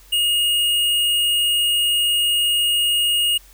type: tone with hard clipping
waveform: triangle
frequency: 2861 Hz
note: F7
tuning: 41 cents sharp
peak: -17 dBFS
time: 0.12-3.38 s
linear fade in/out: 10 ms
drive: 16 dB
effects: added 45 Hz sine -47 dBFS peak until 3.53 s + white hiss -50 dBFS RMS until 3.53 s